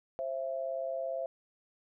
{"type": "tone pair together", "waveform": "sine", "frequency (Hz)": [529.2, 667], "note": ["C5", "E5"], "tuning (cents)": [20, 20], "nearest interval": "major third", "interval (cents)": 400, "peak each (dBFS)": [-36, -35], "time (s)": [0.19, 1.26], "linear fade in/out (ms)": 0, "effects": []}